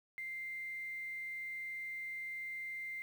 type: tone with quantisation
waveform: sine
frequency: 2093 Hz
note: C7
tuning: in tune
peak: -40 dBFS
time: 0.18-3.02 s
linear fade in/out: 0 ms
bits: 10
effects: none